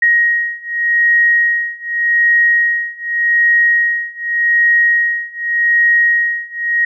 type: beating tone pair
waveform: sine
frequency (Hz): 1883 / 1883.85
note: A#6 / A#6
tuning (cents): +17 / +18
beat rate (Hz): 0.85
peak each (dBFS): -14 / -13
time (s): 0.02-6.85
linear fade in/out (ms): 5
effects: none